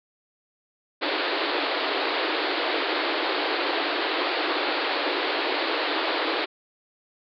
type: band-pass noise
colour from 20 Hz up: pink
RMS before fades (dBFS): -26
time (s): 1.01-6.46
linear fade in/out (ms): 20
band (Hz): 290 to 4600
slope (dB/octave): 96
effects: none